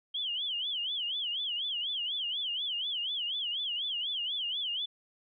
sine tone with vibrato, 3136 Hz, G7, in tune, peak -31 dBFS, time 0.14-4.86 s, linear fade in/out 10 ms, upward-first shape sine, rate 4.1 Hz, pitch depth 190 cents each way, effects none

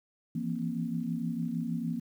sine tone cluster, 163.8 / 170.3 / 235 / 266.3 Hz, E3 / F3 / A#3 / C4, -11 / -43 / +14 / +31 cents, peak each -39 / -35 / -33 / -39 dBFS, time 0.35-2 s, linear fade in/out 5 ms, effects 10-bit

